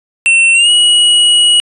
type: tone with pitch glide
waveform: square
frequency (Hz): 2700 to 2911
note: E7 to F#7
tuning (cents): +41 to -29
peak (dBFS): -6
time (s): 0.26-1.6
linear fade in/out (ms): 0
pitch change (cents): +130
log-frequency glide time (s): 0.54-0.7
effects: resampled to 24000 Hz